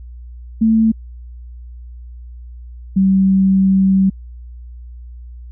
sine tone pair in turn, 222.4 / 192.02 Hz, A3 / G3, +19 / -35 cents, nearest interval minor third, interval 254 cents, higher first, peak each -9 dBFS, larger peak neither, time 0.61-0.92 / 2.96-4.1 s, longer second, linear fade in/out 10 ms, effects added 60 Hz sine -31 dBFS peak until 5.51 s

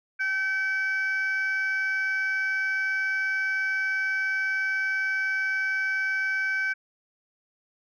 sine tone pair together, 1542.9 / 2287 Hz, G6 / D7, -28 / -47 cents, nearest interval perfect fifth, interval 681 cents, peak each -23 / -29 dBFS, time 0.19-6.74 s, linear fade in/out 20 ms, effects tanh soft clip ceiling -21 dBFS

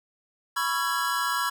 square chord, C# minor seventh, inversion third, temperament equal with one note detuned, 987.8 / 1108.7 / 1351.7 / 1661.2 Hz, B5 / C#6 / E6 / G#6, 0 / 0 / +43 / 0 cents, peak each -31 dBFS, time 0.56-1.5 s, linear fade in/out 10 ms, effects none

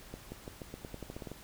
accelerating click train, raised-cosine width 2 ms, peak -28 dBFS, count 13, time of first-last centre 0.14-1.316 s, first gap 180 ms, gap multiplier 0.88, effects added 50 Hz sine -60 dBFS peak until 1.43 s + pink hiss -53 dBFS RMS until 1.43 s

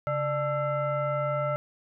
sine tone with frequency modulation, 596 Hz, D5, 25 cents sharp, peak -25 dBFS, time 0.07-1.56 s, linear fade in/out 0 ms, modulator 735 Hz, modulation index 1.1, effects none

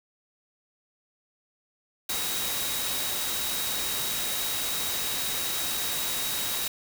sine tone in noise, 3813 Hz, A#7, 38 cents sharp, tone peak -35 dBFS, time 2.09-6.68 s, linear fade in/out 5 ms, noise white, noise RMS -30 dBFS, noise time 2.09-6.68 s, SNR -8 dB, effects none

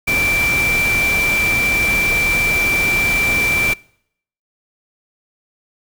sine tone in noise, 2345 Hz, D7, 3 cents flat, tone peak -15 dBFS, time 0.07-3.74 s, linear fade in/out 10 ms, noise pink, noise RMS -23 dBFS, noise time 0.07-3.74 s, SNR +5 dB, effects noise-tail reverb RT60 0.7 s tail -24 dB re dry

